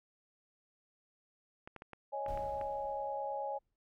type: clicks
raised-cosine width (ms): 0.5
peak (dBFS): -32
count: 7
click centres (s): 1.675 / 1.763 / 1.821 / 1.933 / 2.263 / 2.375 / 2.613
type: chord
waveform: sine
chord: C# suspended second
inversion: none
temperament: just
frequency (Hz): 554.4 / 623.7 / 831.5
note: C#5 / D#5 / G#5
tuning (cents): 0 / +4 / +2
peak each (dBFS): -40 / -44 / -38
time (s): 2.12-3.59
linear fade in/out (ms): 20
type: noise with exponential decay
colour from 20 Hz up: brown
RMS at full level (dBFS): -44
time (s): 2.28-3.76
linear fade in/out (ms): 2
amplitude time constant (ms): 320
effects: none